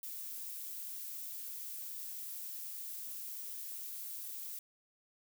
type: noise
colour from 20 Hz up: violet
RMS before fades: -44 dBFS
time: 0.03-4.59 s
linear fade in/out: 2 ms
effects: none